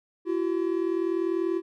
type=tone pair together; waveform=triangle; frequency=338.4 / 378.6 Hz; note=E4 / F#4; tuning=+45 / +40 cents; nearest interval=major second; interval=195 cents; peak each=-24 / -26 dBFS; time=0.25-1.62 s; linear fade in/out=50 ms; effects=none